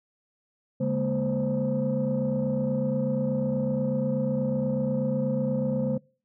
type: tone cluster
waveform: sine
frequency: 142.4 / 207.1 / 235.3 / 521 Hz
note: C#3 / G#3 / A#3 / C5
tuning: +47 / -5 / +16 / -7 cents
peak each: -28 dBFS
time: 0.8-5.98 s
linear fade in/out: 10 ms
effects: noise-tail reverb RT60 0.4 s tail -25 dB re dry + tanh soft clip ceiling -18 dBFS